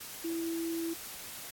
sine tone in noise, 331.6 Hz, E4, 10 cents sharp, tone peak -32 dBFS, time 0.24-0.94 s, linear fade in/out 10 ms, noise white, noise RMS -44 dBFS, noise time 0-1.51 s, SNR +9 dB, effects AAC 64 kbps

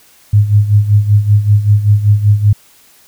sine tone with tremolo, 103.83 Hz, G#2, in tune, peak -3 dBFS, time 0.33-2.53 s, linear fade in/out 5 ms, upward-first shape sine, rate 5.2 Hz, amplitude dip 75%, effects white hiss -46 dBFS RMS until 3.07 s

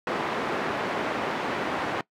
pink band-pass noise, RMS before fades -29 dBFS, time 0.07-2.01 s, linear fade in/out 2 ms, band 290 to 1900 Hz, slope 12 dB/octave, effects noise-tail reverb RT60 0.1 s tail -21 dB re dry

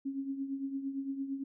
sine tone with tremolo, 272.9 Hz, C#4, 27 cents flat, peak -31 dBFS, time 0.05-1.44 s, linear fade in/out 10 ms, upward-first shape triangle, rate 8.8 Hz, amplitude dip 70%, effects none

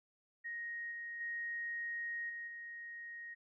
sine tone with level steps, 1873 Hz, A#6, 8 cents sharp, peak -40 / -42 / -38 / -42 / -45 dBFS, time 0.44-3.35 s, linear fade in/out 20 ms, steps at 0.91 / 1.2 / 2.29 / 2.47 s, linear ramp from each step 10 ms, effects none

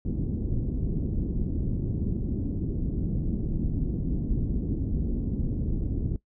pink low-pass noise, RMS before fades -28 dBFS, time 0.05-6.16 s, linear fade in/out 2 ms, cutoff 310 Hz, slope 24 dB/octave, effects noise-tail reverb RT60 0.1 s tail -18 dB re dry

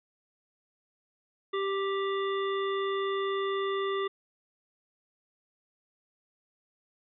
harmonic tone with a mistuned harmonic, 392 Hz, G4, in tune, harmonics 1 / 3 / 5 / 7 / 9, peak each -29 / -34 / -40 / -48 / -42 dBFS, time 1.53-4.08 s, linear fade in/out 10 ms, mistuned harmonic 7, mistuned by +48 cents, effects none

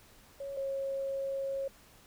sine tone pair in turn, 554.4 / 544.9 Hz, C#5 / C#5, 0 / -30 cents, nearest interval unison, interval 30 cents, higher first, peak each -37 / -32 dBFS, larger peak second, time 0.4-0.57 / 0.57-1.68 s, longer second, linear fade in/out 5 ms, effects pink hiss -59 dBFS RMS until 2.06 s

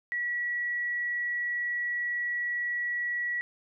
sine tone, 1933 Hz, B6, 38 cents flat, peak -28 dBFS, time 0.12-3.41 s, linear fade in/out 0 ms, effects none

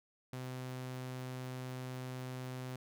sawtooth tone, 128 Hz, C3, 38 cents flat, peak -37 dBFS, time 0.33-2.76 s, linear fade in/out 2 ms, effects none

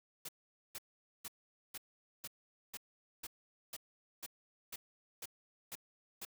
white noise bursts, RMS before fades -45 dBFS, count 13, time 0.25-6.251 s, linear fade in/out 5 ms, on 37 ms, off 460 ms, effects none

